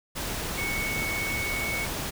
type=tone in noise; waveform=sine; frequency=2217 Hz; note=C#7; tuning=in tune; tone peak=-29 dBFS; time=0.57-1.86 s; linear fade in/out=20 ms; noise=pink; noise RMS=-32 dBFS; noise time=0.15-2.11 s; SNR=0 dB; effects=none